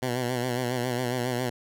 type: tone with vibrato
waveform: 10% pulse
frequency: 124.2 Hz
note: B2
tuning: 10 cents sharp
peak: -18 dBFS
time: 0.02-1.5 s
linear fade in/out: 10 ms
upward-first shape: sine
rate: 7.3 Hz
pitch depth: 62 cents each way
effects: none

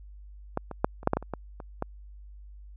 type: clicks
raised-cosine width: 1 ms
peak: -13 / -22 / -7 / -29 / -7 / -9 / -12 / -27 / -17 / -26 / -15 dBFS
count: 11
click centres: 0.574 / 0.713 / 0.845 / 1.031 / 1.074 / 1.134 / 1.17 / 1.226 / 1.337 / 1.602 / 1.824 s
effects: added 50 Hz sine -44 dBFS peak until 2.76 s

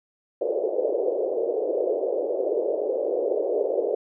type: band-pass noise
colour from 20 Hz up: white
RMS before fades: -25 dBFS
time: 0.41-3.95 s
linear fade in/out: 5 ms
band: 380 to 570 Hz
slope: 48 dB/octave
effects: none

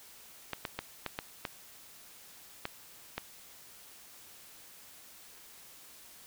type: clicks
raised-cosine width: 0.3 ms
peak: -18 dBFS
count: 8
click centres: 0.533 / 0.652 / 0.79 / 1.063 / 1.189 / 1.452 / 2.654 / 3.18 s
effects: white hiss -54 dBFS RMS until 6.26 s

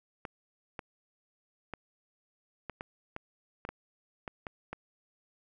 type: clicks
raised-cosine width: 0.5 ms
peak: -23 dBFS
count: 11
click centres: 0.252 / 0.792 / 1.737 / 2.697 / 2.809 / 3.164 / 3.651 / 3.69 / 4.278 / 4.468 / 4.73 s
effects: none

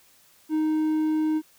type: tone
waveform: triangle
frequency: 311.1 Hz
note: D#4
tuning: in tune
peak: -19 dBFS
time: 0.49-1.42 s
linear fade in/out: 50 ms
effects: white hiss -58 dBFS RMS until 1.58 s

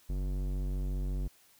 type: tone with low-pass filter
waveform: square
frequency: 47.28 Hz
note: F#1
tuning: 38 cents sharp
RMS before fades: -33 dBFS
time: 0.09-1.28 s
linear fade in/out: 10 ms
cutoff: 350 Hz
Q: 0.64
effects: white hiss -63 dBFS RMS until 1.59 s

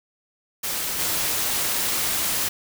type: noise with level steps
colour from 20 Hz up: white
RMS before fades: -27 / -24 dBFS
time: 0.63-2.49 s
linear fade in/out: 10 ms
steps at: 0.99 s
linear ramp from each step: 2 ms
effects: none

